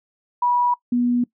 sine tone pair in turn, 973 / 243.2 Hz, B5 / B3, -26 / -26 cents, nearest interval 2 octaves, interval 2400 cents, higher first, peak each -16 dBFS, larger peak neither, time 0.42-0.74 / 0.92-1.24 s, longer neither, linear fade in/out 5 ms, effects noise-tail reverb RT60 0.1 s tail -21 dB re dry

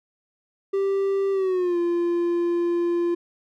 triangle tone with pitch glide, 392 to 345.2 Hz, G4 to F4, 0 to -20 cents, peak -18 dBFS, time 0.73-3.15 s, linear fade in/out 10 ms, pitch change -220 cents, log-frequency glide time 1.32-1.78 s, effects none

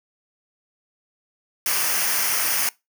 white noise with comb filter, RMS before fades -22 dBFS, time 1.66-2.69 s, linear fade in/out 2 ms, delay 0.26 ms, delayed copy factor -0.65, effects noise-tail reverb RT60 0.2 s tail -22 dB re dry

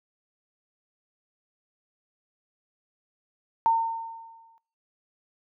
sine tone with exponential decay, 910 Hz, A#5, 42 cents flat, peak -16 dBFS, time 3.66-4.58 s, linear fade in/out 0 ms, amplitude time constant 200 ms, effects noise-tail reverb RT60 0.5 s tail -23 dB re dry

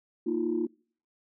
sine chord, Bb suspended fourth, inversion none, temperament equal with one note detuned, 233.1 / 315.3 / 349.2 Hz, Bb3 / Eb4 / F4, 0 / +23 / 0 cents, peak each -32 / -30 / -28 dBFS, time 0.26-0.67 s, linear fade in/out 10 ms, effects noise-tail reverb RT60 0.5 s tail -25 dB re dry + tanh soft clip ceiling -18 dBFS

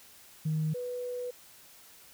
sine tone pair in turn, 156 / 493.1 Hz, D#3 / B4, +5 / -3 cents, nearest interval octave + minor sixth, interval 1992 cents, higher second, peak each -26 / -33 dBFS, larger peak first, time 0.45-0.74 / 0.74-1.31 s, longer second, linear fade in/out 10 ms, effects tanh soft clip ceiling -23 dBFS + white hiss -55 dBFS RMS until 2.13 s

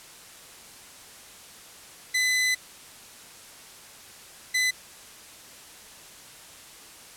sawtooth tone bursts at uneven times, 2012 Hz, B6, 32 cents sharp, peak -18 dBFS, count 2, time 2.14-2.55 / 4.54-4.71 s, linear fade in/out 10 ms, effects white hiss -47 dBFS RMS until 7.16 s + low-pass 11000 Hz 12 dB/octave

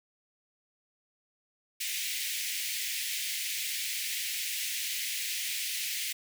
pink high-pass noise, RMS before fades -34 dBFS, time 1.8-6.13 s, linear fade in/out 10 ms, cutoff 2000 Hz, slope 48 dB/octave, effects none

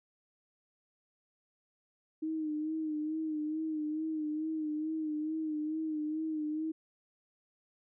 sine tone with vibrato, 310.2 Hz, D#4, 5 cents flat, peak -32 dBFS, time 2.22-6.72 s, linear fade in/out 10 ms, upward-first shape sine, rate 2.3 Hz, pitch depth 46 cents each way, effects none

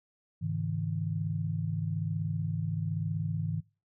sine chord, Ab suspended fourth, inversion none, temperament equal with one note detuned, 103.83 / 138.59 / 159.66 Hz, Ab2 / Db3 / Eb3, 0 / 0 / +45 cents, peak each -34 / -37 / -32 dBFS, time 0.41-3.61 s, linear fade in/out 20 ms, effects noise-tail reverb RT60 0.3 s tail -22 dB re dry

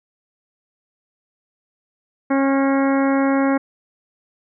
harmonic tone with a mistuned harmonic, 272.6 Hz, C#4, 29 cents flat, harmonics 1 / 2 / 3 / 4 / 5 / 6 / 7 / 8, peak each -16 / -22 / -26 / -28 / -30 / -32 / -33 / -34 dBFS, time 2.3-3.58 s, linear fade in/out 10 ms, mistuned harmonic 5, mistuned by +30 cents, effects none

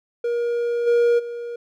triangle tone with level steps, 474.3 Hz, A#4, 30 cents sharp, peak -18 / -12 / -26 dBFS, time 0.24-1.56 s, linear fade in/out 5 ms, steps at 0.86 / 1.18 s, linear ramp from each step 20 ms, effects none

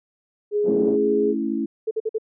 sine tone, 415.3 Hz, G#4, in tune, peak -18 dBFS, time 0.51-1.35 s, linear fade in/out 50 ms
white band-pass noise, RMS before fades -29 dBFS, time 0.63-0.98 s, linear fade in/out 50 ms, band 170 to 450 Hz, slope 24 dB/octave
sine chord, A major, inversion none, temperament equal, 220 / 277.2 / 329.6 Hz, A3 / C#4 / E4, 0 / 0 / 0 cents, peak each -26 dBFS, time 0.68-1.66 s, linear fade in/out 10 ms
sine tone bursts, 440 Hz, A4, in tune, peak -20 dBFS, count 4, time 1.87-2.184 s, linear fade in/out 10 ms, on 41 ms, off 50 ms
effects none

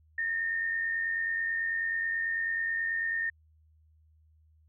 sine tone with amplitude modulation, 1827 Hz, A#6, 35 cents flat, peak -26 dBFS, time 0.18-3.3 s, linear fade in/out 5 ms, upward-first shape sine, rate 89.2 Hz, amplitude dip 45%, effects added 78 Hz sine -60 dBFS peak until 4.68 s

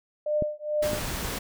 sine tone with tremolo, 601 Hz, D5, 40 cents sharp, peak -21 dBFS, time 0.26-1.06 s, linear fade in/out 5 ms, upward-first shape triangle, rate 2.3 Hz, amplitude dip 100%
clicks, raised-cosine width 3 ms, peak -16 dBFS, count 2, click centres 0.423 / 0.933 s
pink noise, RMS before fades -32 dBFS, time 0.82-1.39 s, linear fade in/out 10 ms
brown noise with exponential decay, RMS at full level -28 dBFS, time 1.24-1.38 s, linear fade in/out 5 ms, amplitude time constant 29 ms
effects none

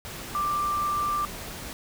sine tone in noise, 1180 Hz, D6, 8 cents sharp, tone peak -24 dBFS, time 0.35-1.25 s, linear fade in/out 0 ms, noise pink, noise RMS -38 dBFS, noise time 0.05-1.73 s, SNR +11 dB, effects none

